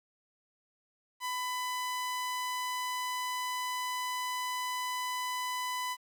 sawtooth tone, 1000 Hz, B5, 21 cents sharp, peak -29 dBFS, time 1.2-5.97 s, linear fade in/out 50 ms, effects 11-bit

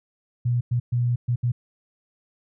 sine tone bursts at uneven times, 121.3 Hz, B2, 31 cents flat, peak -19 dBFS, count 5, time 0.45-0.61 / 0.71-0.8 / 0.92-1.16 / 1.28-1.36 / 1.43-1.52 s, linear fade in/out 10 ms, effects none

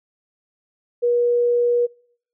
sine tone, 480.9 Hz, B4, 46 cents flat, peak -15 dBFS, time 1.02-1.87 s, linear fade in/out 20 ms, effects noise-tail reverb RT60 0.6 s tail -26 dB re dry

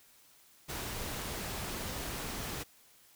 pink noise, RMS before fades -39 dBFS, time 0.68-2.64 s, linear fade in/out 20 ms, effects white hiss -62 dBFS RMS until 3.15 s

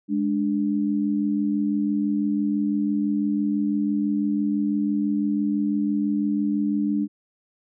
sine tone pair together, 207.7 / 293.7 Hz, G#3 / D4, 0 / 0 cents, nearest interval tritone, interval 600 cents, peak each -23 dBFS, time 0.08-7.08 s, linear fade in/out 50 ms, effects none

